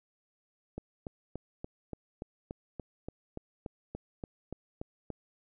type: click train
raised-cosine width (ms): 2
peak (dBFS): -25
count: 16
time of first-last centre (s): 0.78-5.103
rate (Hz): 3.47
effects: none